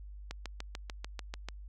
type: click train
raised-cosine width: 0.2 ms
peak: -22 dBFS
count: 9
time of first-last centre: 0.31-1.486 s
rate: 6.8 Hz
effects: added 50 Hz sine -44 dBFS peak until 1.68 s